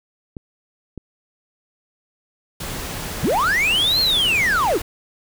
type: clicks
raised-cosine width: 3 ms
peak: -19 dBFS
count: 2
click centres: 0.368 / 0.977 s
type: noise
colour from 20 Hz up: pink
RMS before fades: -29 dBFS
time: 2.6-4.82 s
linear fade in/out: 5 ms
type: linear two-way sweep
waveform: triangle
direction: up then down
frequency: 43.65 to 4300 to 238.7 Hz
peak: -14 dBFS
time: 3.22-4.79 s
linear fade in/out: 20 ms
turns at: 4 s
effects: none